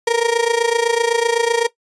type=tone with amplitude modulation; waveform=35% pulse; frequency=466.2 Hz; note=A#4; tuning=in tune; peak=-9 dBFS; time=0.07-1.67 s; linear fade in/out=5 ms; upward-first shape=sine; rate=27.9 Hz; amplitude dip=80%; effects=noise-tail reverb RT60 0.1 s tail -17 dB re dry + resampled to 22050 Hz